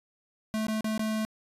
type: tone with dropouts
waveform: square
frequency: 217.7 Hz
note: A3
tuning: 18 cents flat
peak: -28 dBFS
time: 0.54-1.25 s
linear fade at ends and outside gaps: 0 ms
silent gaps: 0.668-0.683 / 0.808-0.844 / 0.978-0.994 s
effects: resampled to 32000 Hz